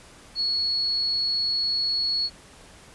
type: tone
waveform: sine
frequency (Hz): 4364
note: C#8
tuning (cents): -28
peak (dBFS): -22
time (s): 0.35-2.3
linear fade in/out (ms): 50
effects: pink hiss -49 dBFS RMS until 2.94 s + resampled to 24000 Hz